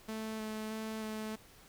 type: tone with vibrato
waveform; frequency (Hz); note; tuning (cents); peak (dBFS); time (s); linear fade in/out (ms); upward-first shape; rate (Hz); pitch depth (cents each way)
sawtooth; 218.2; A3; -14; -34; 0.08-1.36; 10; square; 1.6; 10
effects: pink hiss -59 dBFS RMS until 1.68 s